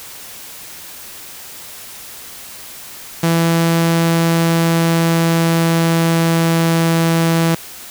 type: tone with pitch glide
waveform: sawtooth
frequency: 166.4 to 165.25 Hz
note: E3 to E3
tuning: +17 to +5 cents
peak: -8 dBFS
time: 3.23-7.55 s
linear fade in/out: 5 ms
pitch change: -12 cents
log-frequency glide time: 3.93-6.96 s
effects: white hiss -34 dBFS RMS until 7.9 s